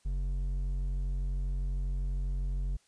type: tone with hard clipping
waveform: sine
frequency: 46.25 Hz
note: F#1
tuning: in tune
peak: -31 dBFS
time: 0.05-2.77 s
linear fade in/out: 10 ms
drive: 6 dB
effects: white hiss -68 dBFS RMS until 2.87 s + resampled to 22050 Hz